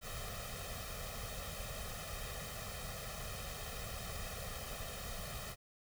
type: noise with comb filter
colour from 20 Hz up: pink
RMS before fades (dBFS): -44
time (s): 0.01-5.56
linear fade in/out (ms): 50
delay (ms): 1.6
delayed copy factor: +0.9
effects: none